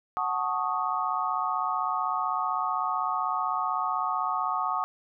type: chord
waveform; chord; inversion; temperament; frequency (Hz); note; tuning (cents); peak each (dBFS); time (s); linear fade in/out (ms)
sine; D# half-diminished seventh; first; equal; 740 / 880 / 1108.7 / 1244.5; F#5 / A5 / C#6 / D#6; 0 / 0 / 0 / 0; -32 / -33 / -30 / -30; 0.17-4.84; 0
effects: none